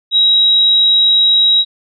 sine tone, 3837 Hz, A#7, 49 cents sharp, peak -7 dBFS, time 0.11-1.65 s, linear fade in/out 50 ms, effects none

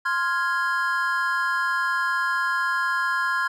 triangle chord, F minor, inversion second, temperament equal, 1046.5 / 1396.9 / 1661.2 Hz, C6 / F6 / Ab6, 0 / 0 / 0 cents, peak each -24 dBFS, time 0.05-3.48 s, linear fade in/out 10 ms, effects none

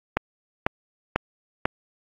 click train, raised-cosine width 0.5 ms, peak -5 dBFS, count 4, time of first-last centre 0.17-1.655 s, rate 2.02 Hz, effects AAC 32 kbps

